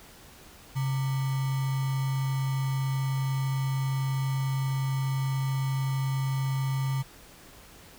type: tone with sample-and-hold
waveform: sine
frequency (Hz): 134.4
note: C3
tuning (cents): +47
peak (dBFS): -25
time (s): 0.75-7.03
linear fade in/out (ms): 20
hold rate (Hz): 1050
effects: pink hiss -51 dBFS RMS until 7.98 s